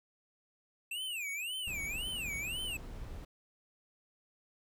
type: tone with vibrato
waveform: square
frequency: 2621 Hz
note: E7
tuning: 11 cents flat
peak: -37 dBFS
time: 0.91-2.77 s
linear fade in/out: 5 ms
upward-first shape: sine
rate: 1.9 Hz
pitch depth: 280 cents each way
type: noise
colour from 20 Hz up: brown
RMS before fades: -45 dBFS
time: 1.67-3.25 s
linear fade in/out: 5 ms
effects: none